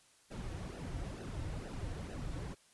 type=noise with flanger; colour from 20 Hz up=brown; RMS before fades=-42 dBFS; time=0.3-2.55 s; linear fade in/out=20 ms; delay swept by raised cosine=0.88 to 4.98 ms; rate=2.2 Hz; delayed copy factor=-0.7; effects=white hiss -66 dBFS RMS until 2.73 s + resampled to 24000 Hz